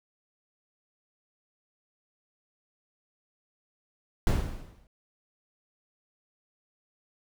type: noise with exponential decay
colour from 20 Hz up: brown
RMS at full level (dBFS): -21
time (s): 4.27-4.87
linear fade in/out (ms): 1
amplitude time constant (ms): 130
effects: none